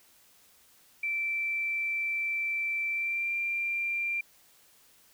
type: tone with pitch glide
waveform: sine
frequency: 2336 to 2375 Hz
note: D7 to D7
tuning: -10 to +19 cents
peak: -28 dBFS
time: 1.03-4.21 s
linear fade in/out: 5 ms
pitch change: +29 cents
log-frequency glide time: 2.9-3.34 s
effects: white hiss -61 dBFS RMS until 5.13 s